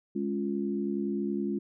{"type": "chord", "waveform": "sine", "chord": "Db major", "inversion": "second", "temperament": "equal", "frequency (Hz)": [207.7, 277.2, 349.2], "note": ["Ab3", "Db4", "F4"], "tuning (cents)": [0, 0, 0], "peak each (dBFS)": [-31, -34, -33], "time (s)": [0.15, 1.59], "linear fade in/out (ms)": 10, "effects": []}